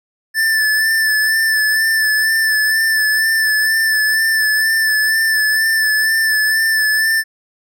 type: tone with vibrato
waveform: square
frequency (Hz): 1757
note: A6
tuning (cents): -3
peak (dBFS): -13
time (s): 0.34-7.24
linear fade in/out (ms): 50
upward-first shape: sine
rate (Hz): 2.1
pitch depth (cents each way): 29
effects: none